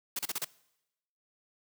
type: noise bursts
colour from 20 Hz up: white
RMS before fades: -33 dBFS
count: 5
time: 0.16-0.447 s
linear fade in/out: 5 ms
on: 31 ms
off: 33 ms
effects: noise-tail reverb RT60 0.9 s tail -22 dB re dry + high-pass 150 Hz 12 dB/octave